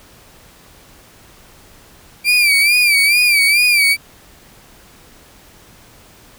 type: tone with vibrato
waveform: 35% pulse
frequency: 2349 Hz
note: D7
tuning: in tune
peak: -8 dBFS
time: 2.24-3.97 s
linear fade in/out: 50 ms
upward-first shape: sine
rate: 2.3 Hz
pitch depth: 89 cents each way
effects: pink hiss -45 dBFS RMS until 6.38 s